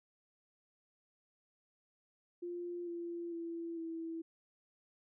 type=tone with pitch steps; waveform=sine; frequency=349.5 / 342.3 / 335.3 / 328.4 Hz; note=F4 / F4 / E4 / E4; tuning=+1 / -35 / +30 / -6 cents; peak=-39 dBFS; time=2.42-4.22 s; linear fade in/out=10 ms; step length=450 ms; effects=none